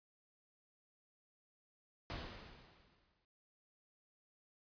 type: noise with exponential decay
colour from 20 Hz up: pink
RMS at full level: -43 dBFS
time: 2.1-3.25 s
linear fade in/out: 0 ms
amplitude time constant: 250 ms
effects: noise-tail reverb RT60 0.1 s tail -23 dB re dry + resampled to 11025 Hz